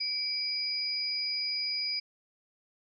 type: tone pair together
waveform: sine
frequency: 2317 / 4910 Hz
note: D7 / D#8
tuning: -24 / -24 cents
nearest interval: octave + minor second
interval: 1300 cents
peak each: -38 / -30 dBFS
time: 0-2 s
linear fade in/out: 10 ms
effects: none